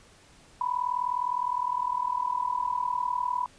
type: tone with amplitude modulation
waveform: sine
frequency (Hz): 987.8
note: B5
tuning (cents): 0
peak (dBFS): -22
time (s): 0.61-3.46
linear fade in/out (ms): 2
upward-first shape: sine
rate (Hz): 39.7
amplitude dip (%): 85
effects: pink hiss -56 dBFS RMS until 3.58 s + resampled to 22050 Hz